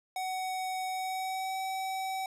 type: tone with pitch glide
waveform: square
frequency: 749 to 763 Hz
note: F#5 to G5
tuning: +21 to -47 cents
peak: -33 dBFS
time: 0.16-2.26 s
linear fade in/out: 2 ms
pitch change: +32 cents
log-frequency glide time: 0.88-1.59 s
effects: resampled to 32000 Hz